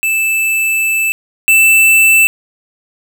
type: tone pair in turn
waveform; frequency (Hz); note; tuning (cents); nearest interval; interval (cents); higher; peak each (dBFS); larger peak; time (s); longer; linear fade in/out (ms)
square; 2637 / 2652; E7 / E7; 0 / +10; unison; 10; second; -12 / -6; second; 0.03-1.12 / 1.48-2.27; first; 0
effects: none